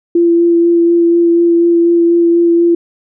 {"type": "tone with vibrato", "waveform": "sine", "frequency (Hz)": 340.4, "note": "F4", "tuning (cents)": -44, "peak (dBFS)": -6, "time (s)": [0.15, 2.75], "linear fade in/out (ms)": 5, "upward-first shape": "sine", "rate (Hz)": 4.1, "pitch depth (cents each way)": 12, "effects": []}